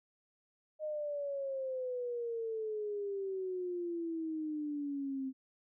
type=exponential sweep; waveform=sine; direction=down; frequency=620 to 261.6 Hz; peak=-35 dBFS; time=0.79-5.33 s; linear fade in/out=50 ms; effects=none